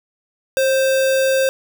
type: tone with sample-and-hold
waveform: sine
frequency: 533 Hz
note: C5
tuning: 32 cents sharp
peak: -13 dBFS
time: 0.57-1.49 s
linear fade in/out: 0 ms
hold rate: 2100 Hz
effects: none